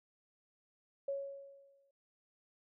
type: tone with exponential decay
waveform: sine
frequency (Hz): 554.4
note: C#5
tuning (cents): 0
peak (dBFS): -33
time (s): 1.08-1.91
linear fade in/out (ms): 5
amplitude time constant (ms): 180
effects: none